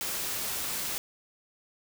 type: noise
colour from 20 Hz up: white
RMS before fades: -33 dBFS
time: 0.01-0.98 s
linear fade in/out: 0 ms
effects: none